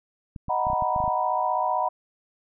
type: clicks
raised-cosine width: 5 ms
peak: -23 dBFS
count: 10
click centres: 0.362 / 0.484 / 0.669 / 0.701 / 0.732 / 0.823 / 0.962 / 1.003 / 1.04 / 1.079 s
type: chord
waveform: sine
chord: B major seventh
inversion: first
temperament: equal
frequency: 622.3 / 740 / 932.3 / 987.8 Hz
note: D#5 / F#5 / A#5 / B5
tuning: 0 / 0 / 0 / 0 cents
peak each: -30 / -26 / -29 / -26 dBFS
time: 0.49-1.89 s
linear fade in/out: 10 ms
effects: none